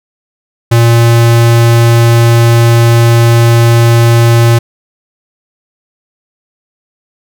square tone, 116.9 Hz, A#2, 5 cents sharp, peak -4 dBFS, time 0.71-4.59 s, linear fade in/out 10 ms, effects none

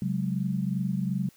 sine chord, C# suspended fourth, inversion none, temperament equal with one note detuned, 135.74 / 185 / 207.7 Hz, C#3 / F#3 / G#3, -36 / 0 / 0 cents, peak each -31 / -28 / -32 dBFS, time 0.02-1.29 s, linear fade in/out 2 ms, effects white hiss -60 dBFS RMS until 1.36 s

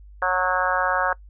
harmonic tone with a mistuned harmonic, 183.6 Hz, F#3, 13 cents flat, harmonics 3 / 4 / 5 / 6 / 7 / 8 / 9, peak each -27 / -27 / -27 / -27 / -27 / -27 / -27 dBFS, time 0.22-1.13 s, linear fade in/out 2 ms, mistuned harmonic 9, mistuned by -19 cents, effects noise-tail reverb RT60 0.1 s tail -22 dB re dry + added 50 Hz sine -42 dBFS peak until 1.29 s

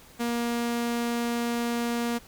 sawtooth tone, 236.4 Hz, A#3, 24 cents sharp, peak -22 dBFS, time 0.19-2.19 s, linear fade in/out 20 ms, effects pink hiss -52 dBFS RMS until 2.27 s

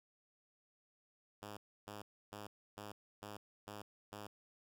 5% pulse tone bursts, 103.83 Hz, G#2, in tune, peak -36 dBFS, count 7, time 1.42-4.27 s, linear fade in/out 5 ms, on 150 ms, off 300 ms, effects none

